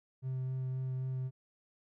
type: tone with vibrato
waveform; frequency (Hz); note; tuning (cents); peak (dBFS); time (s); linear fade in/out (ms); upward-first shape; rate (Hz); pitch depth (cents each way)
triangle; 130; C3; -11; -31; 0.22-1.31; 50; sine; 3.8; 10
effects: tanh soft clip ceiling -27 dBFS